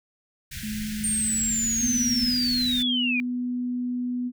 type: band-stop noise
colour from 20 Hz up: pink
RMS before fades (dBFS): -36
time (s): 0.51-2.83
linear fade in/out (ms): 10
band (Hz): 210 to 1500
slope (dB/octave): 96
type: tone with pitch glide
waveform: sine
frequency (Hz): 213.5 to 228.8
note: G#3 to A#3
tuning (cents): +48 to -32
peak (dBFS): -29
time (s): 0.63-2.3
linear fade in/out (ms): 5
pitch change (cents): +120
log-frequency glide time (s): 1.03-1.71
type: linear sweep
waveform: sine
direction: down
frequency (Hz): 8800 to 2362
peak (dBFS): -23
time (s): 1.04-3.2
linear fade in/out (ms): 0
type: tone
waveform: sine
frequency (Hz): 246.9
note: B3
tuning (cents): 0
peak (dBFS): -25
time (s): 1.79-4.32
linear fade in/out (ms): 50
effects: none